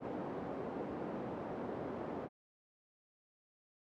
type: band-pass noise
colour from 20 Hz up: pink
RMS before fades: -42 dBFS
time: 0-2.29 s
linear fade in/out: 50 ms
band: 240 to 680 Hz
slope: 12 dB/octave
effects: none